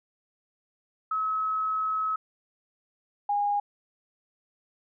sine tone pair in turn, 1286 / 818 Hz, E6 / G#5, -43 / -26 cents, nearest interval minor sixth, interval 783 cents, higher first, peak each -25 / -23 dBFS, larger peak second, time 1.11-2.16 / 3.29-3.6 s, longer first, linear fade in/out 5 ms, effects none

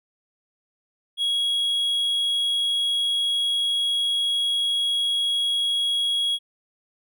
triangle tone, 3317 Hz, G#7, 3 cents flat, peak -19 dBFS, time 1.17-6.39 s, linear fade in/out 50 ms, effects none

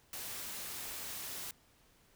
white noise, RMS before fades -43 dBFS, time 0.13-1.51 s, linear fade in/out 2 ms, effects pink hiss -67 dBFS RMS until 2.15 s

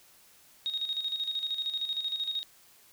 sine tone with tremolo, 3744 Hz, A#7, 7 cents sharp, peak -28 dBFS, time 0.66-2.43 s, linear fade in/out 0 ms, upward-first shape square, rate 13 Hz, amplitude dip 60%, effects white hiss -59 dBFS RMS until 2.92 s

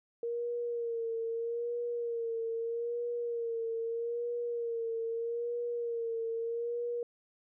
sine tone with vibrato, 466.6 Hz, A#4, 2 cents sharp, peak -32 dBFS, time 0.23-7.03 s, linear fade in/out 2 ms, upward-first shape sine, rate 0.79 Hz, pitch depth 42 cents each way, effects none

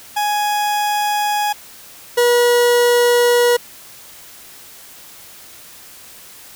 40% pulse tone pair in turn, 833 / 482.3 Hz, G#5 / B4, +5 / -41 cents, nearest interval major sixth, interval 946 cents, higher first, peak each -15 / -10 dBFS, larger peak second, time 0.16-1.53 / 2.17-3.57 s, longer second, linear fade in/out 10 ms, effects white hiss -40 dBFS RMS until 6.55 s

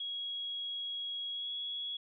sine tone with pitch glide, 3314 to 3349 Hz, G#7 to G#7, -4 to +14 cents, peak -36 dBFS, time 0-1.97 s, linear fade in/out 5 ms, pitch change +18 cents, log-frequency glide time 1.31-1.51 s, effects none

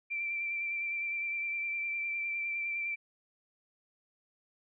sine tone with vibrato, 2349 Hz, D7, in tune, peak -32 dBFS, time 0.1-2.96 s, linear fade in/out 20 ms, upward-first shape sine, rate 9.8 Hz, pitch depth 20 cents each way, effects none

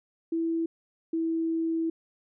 sine tone pair in turn, 329.6 / 327.1 Hz, E4 / E4, 0 / -13 cents, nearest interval unison, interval 13 cents, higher first, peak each -25 dBFS, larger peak neither, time 0.32-0.66 / 1.13-1.9 s, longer second, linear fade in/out 5 ms, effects none

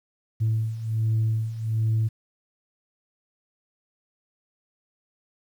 sine beating tone pair, 110 / 111.3 Hz, A2 / A2, 0 / +20 cents, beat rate 1.3 Hz, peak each -26 / -22 dBFS, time 0.4-2.09 s, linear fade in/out 20 ms, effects tanh soft clip ceiling -17 dBFS + 9-bit

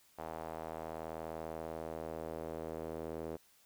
sawtooth tone with band-pass filter sweep, 80.5 Hz, E2, 41 cents flat, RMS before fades -43 dBFS, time 0.18-3.37 s, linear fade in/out 10 ms, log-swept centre 750 to 460 Hz, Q 2, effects white hiss -67 dBFS RMS until 3.65 s

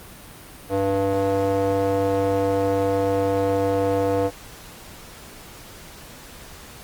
square tone with band-pass filter, 98 Hz, G2, in tune, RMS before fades -21 dBFS, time 0.69-4.31 s, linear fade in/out 50 ms, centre 540 Hz, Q 2.5, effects pink hiss -42 dBFS RMS until 6.83 s + Opus 32 kbps

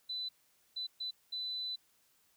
sine tone bursts at uneven times, 4000 Hz, B7, 21 cents sharp, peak -36 dBFS, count 4, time 0.09-0.29 / 0.76-0.87 / 1-1.11 / 1.32-1.76 s, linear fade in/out 10 ms, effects white hiss -71 dBFS RMS until 2.36 s

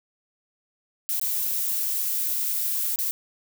violet noise with dropouts, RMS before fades -26 dBFS, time 1.09-3.11 s, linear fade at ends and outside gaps 0 ms, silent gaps 1.197-1.214 / 2.959-2.988 s, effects none

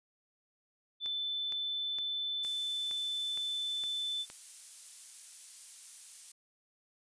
sine tone, 3520 Hz, A7, in tune, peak -33 dBFS, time 1-4.26 s, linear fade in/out 50 ms
click train, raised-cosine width 0.2 ms, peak -30 dBFS, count 8, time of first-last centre 1.06-4.301 s, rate 2.16 Hz
violet noise, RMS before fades -44 dBFS, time 2.43-6.32 s, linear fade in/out 5 ms
effects resampled to 22050 Hz

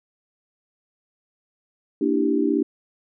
sine chord, E half-diminished seventh, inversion second, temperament equal, 233.1 / 293.7 / 329.6 / 392 Hz, Bb3 / D4 / E4 / G4, 0 / 0 / 0 / 0 cents, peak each -26 / -21 / -25 / -24 dBFS, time 2.01-2.63 s, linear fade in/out 5 ms, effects none

